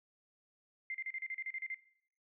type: tone bursts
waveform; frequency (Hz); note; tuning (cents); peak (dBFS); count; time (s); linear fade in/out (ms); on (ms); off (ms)
sine; 2093; C7; 0; -37; 11; 0.9-1.745; 2; 45; 35
effects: noise-tail reverb RT60 0.6 s tail -17 dB re dry